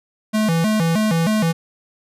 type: tone with vibrato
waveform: square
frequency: 188.9 Hz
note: F#3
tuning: 36 cents sharp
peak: -16 dBFS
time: 0.33-1.53 s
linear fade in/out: 20 ms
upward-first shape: square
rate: 3.2 Hz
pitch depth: 230 cents each way
effects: resampled to 32000 Hz